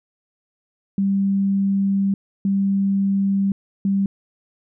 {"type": "tone bursts at uneven times", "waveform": "sine", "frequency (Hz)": 196.5, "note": "G3", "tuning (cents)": 4, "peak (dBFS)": -16, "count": 3, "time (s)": [[0.98, 2.14], [2.45, 3.52], [3.85, 4.06]], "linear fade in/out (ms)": 2, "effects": []}